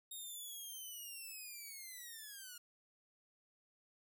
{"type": "linear sweep", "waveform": "5% pulse", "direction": "down", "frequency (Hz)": [3738, 1411], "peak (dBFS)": -39, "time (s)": [0.11, 2.58], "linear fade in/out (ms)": 5, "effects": []}